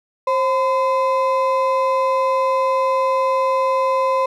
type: ring-modulated tone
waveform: triangle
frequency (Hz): 774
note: G5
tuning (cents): -22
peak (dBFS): -10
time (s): 0.27-4.26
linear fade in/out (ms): 5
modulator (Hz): 243
effects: none